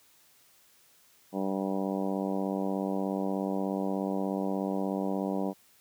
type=harmonic tone; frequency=96.7 Hz; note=G2; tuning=23 cents flat; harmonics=2 / 3 / 4 / 5 / 6 / 7 / 8 / 9 / 10; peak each=-32 / -34 / -38 / -38 / -38 / -41 / -41 / -47 / -44 dBFS; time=1.32-5.54 s; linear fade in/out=50 ms; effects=white hiss -62 dBFS RMS until 5.8 s + high-pass 60 Hz 12 dB/octave